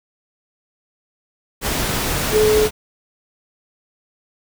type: tone in noise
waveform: sine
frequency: 428.5 Hz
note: A4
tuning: 46 cents flat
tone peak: -12 dBFS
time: 2.31-2.69 s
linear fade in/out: 50 ms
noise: pink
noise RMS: -21 dBFS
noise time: 1.61-2.71 s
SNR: +6 dB
effects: none